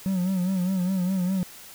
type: tone with vibrato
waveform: triangle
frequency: 185 Hz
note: F#3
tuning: in tune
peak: -20 dBFS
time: 0.06-1.43 s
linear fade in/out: 0 ms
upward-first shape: sine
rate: 4.9 Hz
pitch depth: 76 cents each way
effects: white hiss -45 dBFS RMS until 1.74 s